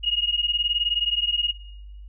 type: beating tone pair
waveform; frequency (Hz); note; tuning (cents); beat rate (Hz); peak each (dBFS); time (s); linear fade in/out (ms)
sine; 2863 / 2882; F7 / F#7; +42 / -46; 19; -23 / -23; 0.03-1.52; 20
effects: noise-tail reverb RT60 0.9 s tail -19 dB re dry + added 50 Hz sine -38 dBFS peak until 2.08 s